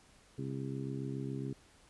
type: harmonic tone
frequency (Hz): 67.2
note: C2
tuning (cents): +47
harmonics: 2 / 3 / 4 / 5 / 6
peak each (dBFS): -39 / -45 / -42 / -46 / -46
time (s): 0.38-1.53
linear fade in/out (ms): 5
effects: pink hiss -63 dBFS RMS until 1.89 s + resampled to 24000 Hz